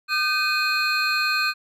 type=tone cluster; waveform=triangle; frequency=1217 / 1539 / 2496 / 4210 Hz; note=D#6 / G6 / D#7 / C8; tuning=-39 / -32 / +5 / +10 cents; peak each=-25 / -23 / -23 / -25 dBFS; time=0.08-1.54 s; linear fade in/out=50 ms; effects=none